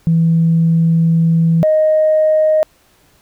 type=tone pair in turn; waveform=sine; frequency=164.81 / 622.2 Hz; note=E3 / D#5; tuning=0 / 0 cents; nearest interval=octave + major seventh; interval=2300 cents; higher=second; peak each=-8 dBFS; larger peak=neither; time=0.07-1.63 / 1.63-2.63 s; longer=first; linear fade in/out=0 ms; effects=tanh soft clip ceiling -4 dBFS + pink hiss -53 dBFS RMS until 3.21 s